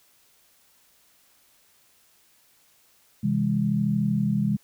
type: chord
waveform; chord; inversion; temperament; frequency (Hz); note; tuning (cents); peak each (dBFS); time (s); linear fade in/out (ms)
sine; C augmented; none; just; 130.81 / 163.52 / 204.4; C3 / E3 / G#3; 0 / -14 / -27; -27 / -27 / -23; 3.23-4.57; 10
effects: white hiss -61 dBFS RMS until 4.63 s